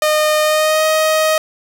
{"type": "tone with pitch glide", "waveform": "sawtooth", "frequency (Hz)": [612, 627.4], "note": ["D#5", "D#5"], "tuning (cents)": [-29, 14], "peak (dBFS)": -8, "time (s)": [0.02, 1.38], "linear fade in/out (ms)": 2, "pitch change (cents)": 43, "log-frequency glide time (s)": [0.42, 0.85], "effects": []}